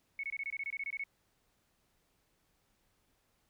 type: tone bursts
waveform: sine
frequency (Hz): 2208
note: C#7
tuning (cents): -7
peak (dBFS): -35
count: 13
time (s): 0.19-1.038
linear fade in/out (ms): 2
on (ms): 44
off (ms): 23
effects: pink hiss -75 dBFS RMS until 3.49 s